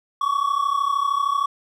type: tone pair together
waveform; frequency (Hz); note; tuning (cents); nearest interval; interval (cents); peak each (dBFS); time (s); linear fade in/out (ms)
triangle; 1108.7 / 1141.8; C#6 / D6; 0 / -49; minor second; 51; -20; 0.21-1.46; 5
effects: none